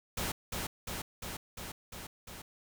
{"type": "noise with echo", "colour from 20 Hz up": "pink", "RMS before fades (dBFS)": -35, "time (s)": [0.17, 0.32], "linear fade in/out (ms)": 5, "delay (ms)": 350, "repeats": 6, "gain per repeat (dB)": -2, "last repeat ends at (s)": 2.42, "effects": []}